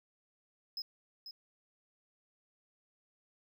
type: tone with echo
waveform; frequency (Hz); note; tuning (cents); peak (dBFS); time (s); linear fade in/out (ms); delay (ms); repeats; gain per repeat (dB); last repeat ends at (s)
triangle; 5110; D#8; +45; -36; 0.77-0.82; 2; 490; 1; -8; 1.31
effects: none